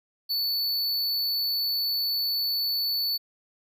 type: tone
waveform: square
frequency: 4468 Hz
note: C#8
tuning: 13 cents sharp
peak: -25 dBFS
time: 0.29-3.18 s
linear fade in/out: 20 ms
effects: none